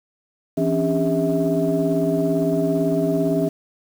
sine tone cluster, 165.9 / 269.1 / 286.9 / 402.4 / 647 Hz, E3 / C4 / D4 / G4 / E5, +11 / +49 / -40 / +45 / -32 cents, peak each -23 dBFS, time 0.57-3.49 s, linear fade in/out 10 ms, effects tanh soft clip ceiling -9 dBFS + 7-bit

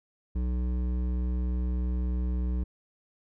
triangle tone with hard clipping, 61.6 Hz, B1, 4 cents flat, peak -28 dBFS, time 0.35-2.64 s, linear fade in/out 10 ms, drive 15 dB, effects none

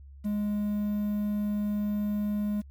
triangle tone with quantisation, 207.7 Hz, G#3, in tune, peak -24 dBFS, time 0.24-2.62 s, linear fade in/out 20 ms, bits 9, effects added 69 Hz sine -45 dBFS peak until 2.7 s + MP3 96 kbps

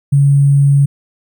sine tone with sample-and-hold, 140.5 Hz, C#3, 24 cents sharp, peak -6 dBFS, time 0.12-0.86 s, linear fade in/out 10 ms, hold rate 8820 Hz, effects none

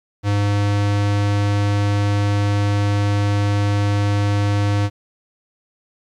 square tone, 102 Hz, G#2, 31 cents flat, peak -16 dBFS, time 0.23-4.9 s, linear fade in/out 50 ms, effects low-pass 6000 Hz 12 dB/octave + 9-bit

